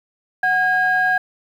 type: tone pair together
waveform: sine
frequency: 740 / 1630.8 Hz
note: F#5 / G#6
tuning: 0 / -32 cents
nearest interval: octave + major second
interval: 1368 cents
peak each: -18 / -15 dBFS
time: 0.43-1.18 s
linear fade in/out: 5 ms
effects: tanh soft clip ceiling -9 dBFS + 8-bit